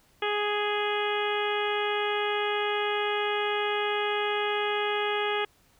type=harmonic tone; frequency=415.4 Hz; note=G#4; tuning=in tune; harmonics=1 / 2 / 3 / 4 / 5 / 6 / 7 / 8; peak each=-29 / -32 / -34 / -35 / -36 / -37 / -37 / -38 dBFS; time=0.22-5.45 s; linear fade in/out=5 ms; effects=pink hiss -63 dBFS RMS until 5.79 s

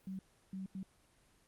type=tone bursts at uneven times; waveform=sine; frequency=190.3 Hz; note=F#3; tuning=49 cents sharp; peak=-40 dBFS; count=3; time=0.07-0.19 / 0.53-0.66 / 0.75-0.83 s; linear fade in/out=2 ms; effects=pink hiss -69 dBFS RMS until 1.47 s + Opus 24 kbps

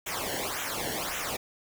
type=noise with flanger; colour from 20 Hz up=pink; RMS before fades=-33 dBFS; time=0.06-1.37 s; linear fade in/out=10 ms; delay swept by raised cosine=0.21 to 0.83 ms; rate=1.8 Hz; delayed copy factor=-0.85; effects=none

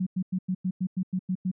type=tone bursts; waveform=sine; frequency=185 Hz; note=F#3; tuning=in tune; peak=-24 dBFS; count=10; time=0-1.515 s; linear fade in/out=10 ms; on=66 ms; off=95 ms; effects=none

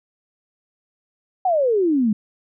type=exponential sweep; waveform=sine; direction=down; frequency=772 to 202.6 Hz; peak=-15 dBFS; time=1.45-2.13 s; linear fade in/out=5 ms; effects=none

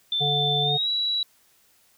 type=tone with pitch glide; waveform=sine; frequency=3545 to 3911 Hz; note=A7 to B7; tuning=+12 to -18 cents; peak=-22 dBFS; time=0.12-1.23 s; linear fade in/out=2 ms; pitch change=+170 cents; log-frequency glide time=0.62-0.89 s
type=harmonic tone; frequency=145.6 Hz; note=D3; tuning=15 cents flat; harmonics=1 / 3 / 5; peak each=-27 / -30 / -28 dBFS; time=0.2-0.78 s; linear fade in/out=20 ms
effects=white hiss -61 dBFS RMS until 1.97 s

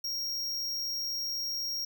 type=tone; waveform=square; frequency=5588 Hz; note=F8; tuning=in tune; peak=-32 dBFS; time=0.04-1.85 s; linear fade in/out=5 ms; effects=none

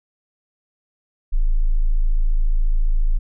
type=tone; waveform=sine; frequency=27.21 Hz; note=A0; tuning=18 cents flat; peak=-13 dBFS; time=1.32-3.19 s; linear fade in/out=20 ms; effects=none

